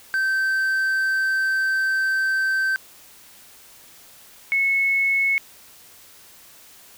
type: tone pair in turn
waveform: triangle / sine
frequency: 1552 / 2195 Hz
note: G6 / C#7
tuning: -18 / -18 cents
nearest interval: tritone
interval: 600 cents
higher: second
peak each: -17 dBFS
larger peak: neither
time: 0.14-2.76 / 4.52-5.38 s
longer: first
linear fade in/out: 0 ms
effects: white hiss -48 dBFS RMS until 6.97 s